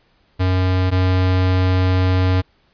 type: tone pair in turn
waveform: square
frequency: 92.5 / 92.5 Hz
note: F#2 / F#2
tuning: 0 / 0 cents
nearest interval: unison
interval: 0 cents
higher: neither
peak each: -15 / -14 dBFS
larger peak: second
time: 0.39-0.91 / 0.91-2.42 s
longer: second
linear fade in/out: 20 ms
effects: pink hiss -59 dBFS RMS until 2.73 s + resampled to 11025 Hz